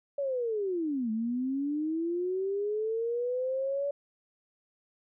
sine linear two-way sweep, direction down then up, 573 to 215.6 to 573 Hz, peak -28 dBFS, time 0.18-3.91 s, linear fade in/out 5 ms, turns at 1.11 s, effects none

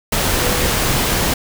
sine tone in noise, 493.9 Hz, B4, in tune, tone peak -24 dBFS, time 0.42-0.7 s, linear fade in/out 5 ms, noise pink, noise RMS -17 dBFS, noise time 0.12-1.34 s, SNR -10 dB, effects none

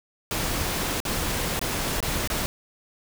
pink noise with dropouts, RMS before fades -27 dBFS, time 0.31-2.46 s, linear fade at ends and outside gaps 0 ms, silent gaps 1.002-1.052 / 1.593-1.614 / 2.004-2.027 / 2.275-2.301 s, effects none

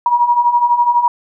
sine beating tone pair, 950 / 962 Hz, A#5 / B5, +33 / -46 cents, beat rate 12 Hz, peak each -16 / -11 dBFS, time 0.06-1.08 s, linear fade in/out 2 ms, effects none

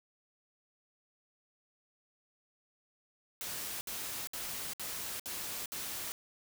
white noise bursts, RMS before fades -40 dBFS, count 6, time 3.41-6.12 s, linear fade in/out 0 ms, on 400 ms, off 62 ms, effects none

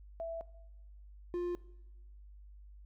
sine / triangle tone pair in turn, 662 / 351.8 Hz, E5 / F4, +7 / +13 cents, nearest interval major seventh, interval 1094 cents, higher first, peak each -36 / -31 dBFS, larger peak second, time 0.2-0.41 / 1.34-1.55 s, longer neither, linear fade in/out 0 ms, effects noise-tail reverb RT60 0.9 s tail -19 dB re dry + added 50 Hz sine -51 dBFS peak until 2.85 s

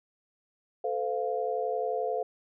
sine chord, F major, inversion first, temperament equal with one note detuned, 440 / 511.3 / 698.5 Hz, A4 / C5 / F5, 0 / -40 / 0 cents, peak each -32 dBFS, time 0.84-2.23 s, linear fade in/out 5 ms, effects none

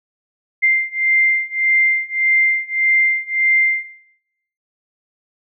sine beating tone pair, 2093 / 2094.7 Hz, C7 / C7, 0 / +1 cents, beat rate 1.7 Hz, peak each -16 dBFS, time 0.62-3.85 s, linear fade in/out 20 ms, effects noise-tail reverb RT60 0.8 s tail -18 dB re dry

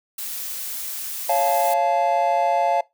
blue noise, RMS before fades -30 dBFS, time 0.18-1.74 s, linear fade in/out 5 ms
triangle chord, Db augmented, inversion none, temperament just, 554.4 / 693 / 866.2 Hz, Db5 / F5 / A5, 0 / -14 / -27 cents, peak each -22 / -18 / -20 dBFS, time 1.29-2.81 s, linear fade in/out 5 ms
effects noise-tail reverb RT60 0.2 s tail -22 dB re dry

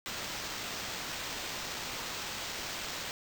white noise with sample-and-hold, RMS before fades -39 dBFS, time 0.06-3.11 s, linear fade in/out 0 ms, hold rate 11025 Hz, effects none

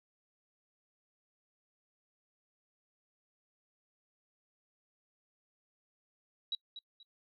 sine tone with echo, 3882 Hz, B7, 31 cents flat, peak -32 dBFS, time 6.52-6.55 s, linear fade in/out 2 ms, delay 240 ms, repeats 2, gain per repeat -11 dB, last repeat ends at 7.03 s, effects noise-tail reverb RT60 0.1 s tail -24 dB re dry

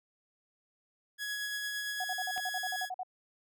sawtooth tone with tremolo, 1674 Hz, G#6, 13 cents sharp, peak -30 dBFS, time 1.18-2.9 s, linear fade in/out 50 ms, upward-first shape sine, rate 8.8 Hz, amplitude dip 25%
sine tone bursts, 740 Hz, F#5, in tune, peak -34 dBFS, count 12, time 2-3.033 s, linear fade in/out 5 ms, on 43 ms, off 47 ms
click, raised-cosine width 0.3 ms, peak -27 dBFS, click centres 2.378 s
effects none

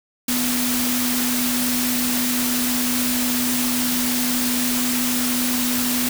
sine tone in noise, 246.9 Hz, B3, in tune, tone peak -22 dBFS, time 0.28-6.09 s, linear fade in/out 5 ms, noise white, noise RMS -23 dBFS, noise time 0.28-6.09 s, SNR -2 dB, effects none

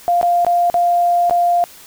sine tone with dropouts, 698.5 Hz, F5, in tune, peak -11 dBFS, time 0.08-1.64 s, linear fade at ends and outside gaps 0 ms, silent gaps 0.213-0.229 / 0.448-0.466 / 0.7-0.742 / 1.297-1.309 s, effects white hiss -41 dBFS RMS until 1.86 s

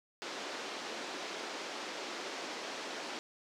pink band-pass noise, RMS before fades -42 dBFS, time 0.22-3.19 s, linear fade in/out 0 ms, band 290 to 6100 Hz, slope 24 dB/octave, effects none

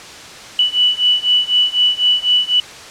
sine beating tone pair, 2960 / 2964 Hz, F#7 / F#7, 0 / +2 cents, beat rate 4 Hz, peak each -15 / -14 dBFS, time 0.59-2.6 s, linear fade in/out 2 ms, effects white hiss -34 dBFS RMS until 2.9 s + low-pass 6000 Hz 12 dB/octave

